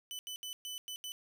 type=tone bursts at uneven times; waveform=sawtooth; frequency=3000 Hz; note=F#7; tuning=23 cents sharp; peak=-37 dBFS; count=6; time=0.11-0.19 / 0.27-0.36 / 0.43-0.53 / 0.65-0.78 / 0.88-0.96 / 1.04-1.12 s; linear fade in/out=0 ms; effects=none